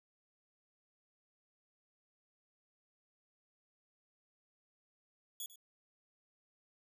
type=tone with echo; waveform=10% pulse; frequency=3383 Hz; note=G#7; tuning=31 cents sharp; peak=-33 dBFS; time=5.4-5.46 s; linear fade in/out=2 ms; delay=98 ms; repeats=1; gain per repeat=-15 dB; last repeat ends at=5.558 s; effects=none